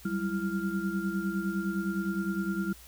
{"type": "tone cluster", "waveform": "sine", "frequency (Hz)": [188.2, 198, 332.4, 1397], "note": ["F#3", "G3", "E4", "F6"], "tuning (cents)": [30, 18, 15, 0], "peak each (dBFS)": [-33, -32, -35, -38], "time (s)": [0.05, 2.73], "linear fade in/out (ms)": 5, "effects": ["added 60 Hz sine -53 dBFS peak until 2.87 s", "white hiss -53 dBFS RMS until 2.87 s"]}